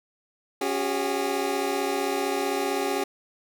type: chord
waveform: 25% pulse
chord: C# suspended fourth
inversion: none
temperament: equal with one note detuned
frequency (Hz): 277.2 / 370 / 405.6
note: C#4 / F#4 / G#4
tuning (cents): 0 / 0 / -41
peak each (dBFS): -27 / -26 / -24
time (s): 0.61-3.04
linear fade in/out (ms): 5
effects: none